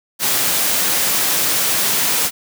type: high-pass noise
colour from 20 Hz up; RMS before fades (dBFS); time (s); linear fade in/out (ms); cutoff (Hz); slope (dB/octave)
white; -17; 0.19-2.31; 50; 110; 48
effects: none